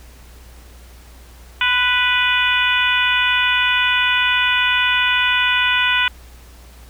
harmonic tone with a mistuned harmonic, 493.9 Hz, B4, in tune, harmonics 2 / 3 / 4 / 5 / 6 / 7, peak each -23 / -19 / -23 / -19 / -21 / -25 dBFS, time 1.61-6.08 s, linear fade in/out 2 ms, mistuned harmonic 2, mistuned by +23 cents, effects added 60 Hz sine -40 dBFS peak until 6.89 s + pink hiss -47 dBFS RMS until 6.89 s

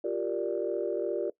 sine chord, G minor seventh, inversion third, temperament equal, 349.2 / 392 / 466.2 / 587.3 Hz, F4 / G4 / Bb4 / D5, 0 / 0 / 0 / 0 cents, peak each -33 dBFS, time 0.04-1.3 s, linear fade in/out 5 ms, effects noise-tail reverb RT60 0.1 s tail -20 dB re dry + tanh soft clip ceiling -18 dBFS

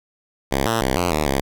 5% pulse tone with pitch steps, 68 / 113.6 / 65.5 / 88.2 / 76.4 / 68 Hz, C#2 / A#2 / C2 / F2 / D#2 / C#2, -33 / -44 / +2 / +18 / -31 / -33 cents, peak -7 dBFS, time 0.51-1.41 s, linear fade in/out 10 ms, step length 150 ms, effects none

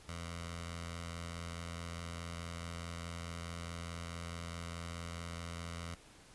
10% pulse tone with notch filter, 84.7 Hz, E2, 48 cents sharp, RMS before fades -44 dBFS, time 0.08-5.95 s, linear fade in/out 10 ms, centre 340 Hz, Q 0.5, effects pink hiss -59 dBFS RMS until 6.34 s + resampled to 24000 Hz

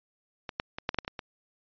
clicks, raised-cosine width 0.3 ms, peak -19 / -12 / -19 / -10 / -17 / -10 / -29 / -17 / -20 dBFS, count 9, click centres 0.492 / 0.599 / 0.785 / 0.891 / 0.945 / 0.987 / 1.048 / 1.079 / 1.192 s, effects resampled to 11025 Hz

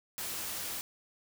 white noise, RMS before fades -38 dBFS, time 0.18-0.81 s, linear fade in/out 0 ms, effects none

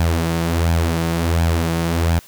sawtooth tone with flanger, 83.3 Hz, E2, 19 cents sharp, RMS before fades -18 dBFS, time 0-2.19 s, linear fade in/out 0 ms, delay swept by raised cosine 1.2 to 6.6 ms, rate 1.4 Hz, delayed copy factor +0.55, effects white hiss -45 dBFS RMS until 2.27 s

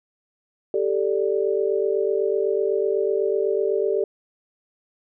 sine chord, G suspended second, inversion none, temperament equal, 392 / 440 / 587.3 Hz, G4 / A4 / D5, 0 / 0 / 0 cents, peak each -22 / -23 / -27 dBFS, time 0.74-4.04 s, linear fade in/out 2 ms, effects none

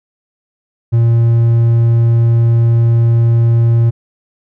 triangle tone, 116.3 Hz, A#2, 4 cents flat, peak -5 dBFS, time 0.92-3.91 s, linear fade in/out 20 ms, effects none

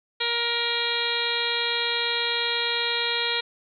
harmonic tone with a mistuned harmonic, 471.4 Hz, A#4, 19 cents sharp, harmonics 1 / 2 / 3 / 4 / 5 / 6 / 7 / 8 / 9, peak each -33 / -34 / -34 / -32 / -31 / -36 / -30 / -30 / -31 dBFS, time 0.2-3.41 s, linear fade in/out 10 ms, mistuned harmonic 9, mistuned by -47 cents, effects none

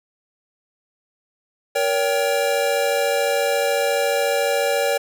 square chord, G diminished, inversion first, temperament just, 470.4 / 564.5 / 784 Hz, Bb4 / Db5 / G5, +16 / +31 / 0 cents, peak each -24 / -21 / -26 dBFS, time 1.75-4.98 s, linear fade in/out 10 ms, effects none

